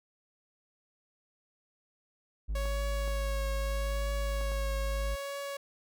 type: tone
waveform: triangle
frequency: 52.3 Hz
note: G#1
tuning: 13 cents sharp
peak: -28 dBFS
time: 2.48-5.16 s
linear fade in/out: 20 ms
type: tone with vibrato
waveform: sawtooth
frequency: 554.4 Hz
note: C#5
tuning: in tune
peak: -32 dBFS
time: 2.55-5.57 s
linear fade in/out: 5 ms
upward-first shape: triangle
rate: 0.79 Hz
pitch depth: 25 cents each way
type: clicks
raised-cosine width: 1 ms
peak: -33 dBFS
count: 4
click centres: 2.656 / 3.078 / 4.412 / 4.518 s
effects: none